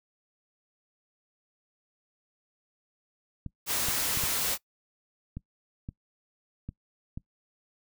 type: clicks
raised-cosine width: 5 ms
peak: -24 dBFS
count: 8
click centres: 3.463 / 3.886 / 4.173 / 4.237 / 5.37 / 5.889 / 6.69 / 7.175 s
type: noise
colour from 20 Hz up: white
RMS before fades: -29 dBFS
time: 3.66-4.58 s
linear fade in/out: 50 ms
effects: noise-tail reverb RT60 0.1 s tail -22 dB re dry